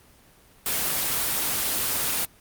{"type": "noise", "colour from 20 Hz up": "white", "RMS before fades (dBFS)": -25, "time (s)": [0.66, 2.25], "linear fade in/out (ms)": 2, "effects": ["pink hiss -55 dBFS RMS until 2.4 s", "Opus 24 kbps"]}